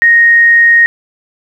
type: tone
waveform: sine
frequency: 1865 Hz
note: A#6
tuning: in tune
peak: -3 dBFS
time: 0.02-0.86 s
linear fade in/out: 0 ms
effects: 7-bit